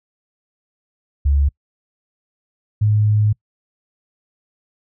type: tone pair in turn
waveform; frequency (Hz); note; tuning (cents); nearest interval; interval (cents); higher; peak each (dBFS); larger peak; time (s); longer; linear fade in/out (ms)
sine; 70.5 / 105.93; C#2 / G#2; +30 / +35; perfect fifth; 705; second; -12; neither; 1.25-1.49 / 2.81-3.33; second; 10
effects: noise-tail reverb RT60 0.1 s tail -26 dB re dry